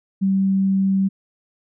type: tone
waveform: sine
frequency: 193.2 Hz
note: G3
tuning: 25 cents flat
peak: -15 dBFS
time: 0.21-1.09 s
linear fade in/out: 20 ms
effects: none